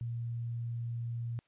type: tone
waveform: sine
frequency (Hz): 117.6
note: A#2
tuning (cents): +16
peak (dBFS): -34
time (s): 0.01-1.39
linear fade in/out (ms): 0
effects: white hiss -73 dBFS RMS until 1.47 s + resampled to 8000 Hz